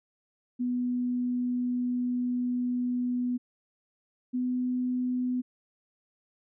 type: tone pair in turn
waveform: sine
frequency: 246.9 / 250.5 Hz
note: B3 / B3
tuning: 0 / +25 cents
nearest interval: unison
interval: 25 cents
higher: second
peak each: -26 dBFS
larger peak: neither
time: 0.59-3.38 / 4.33-5.42 s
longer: first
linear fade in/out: 20 ms
effects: none